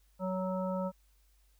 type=harmonic tone; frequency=186.5 Hz; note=F#3; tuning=14 cents sharp; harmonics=1 / 3 / 5 / 7; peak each=-34 / -35 / -41 / -44 dBFS; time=0.19-0.92 s; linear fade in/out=50 ms; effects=added 50 Hz sine -64 dBFS peak until 1.59 s + white hiss -73 dBFS RMS until 1.59 s